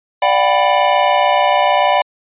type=chord; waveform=square; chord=G major seventh; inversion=second; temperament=equal with one note detuned; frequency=587.3 / 723.5 / 784 / 987.8 Hz; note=D5 / F#5 / G5 / B5; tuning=0 / -39 / 0 / 0 cents; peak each=-17 dBFS; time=0.22-2.02 s; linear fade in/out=5 ms; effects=resampled to 8000 Hz